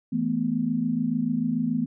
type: chord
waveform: sine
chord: E suspended fourth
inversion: none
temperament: equal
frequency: 164.81 / 220 / 246.9 Hz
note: E3 / A3 / B3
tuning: 0 / 0 / 0 cents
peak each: -30 / -27 / -25 dBFS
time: 0.12-1.86 s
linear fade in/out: 10 ms
effects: none